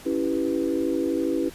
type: chord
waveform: sine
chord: C# half-diminished seventh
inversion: none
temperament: equal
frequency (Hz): 277.2 / 329.6 / 392 / 493.9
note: C#4 / E4 / G4 / B4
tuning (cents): 0 / 0 / 0 / 0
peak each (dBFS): -27 / -25 / -30 / -30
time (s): 0.05-1.5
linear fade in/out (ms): 20
effects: pink hiss -45 dBFS RMS until 1.54 s + resampled to 32000 Hz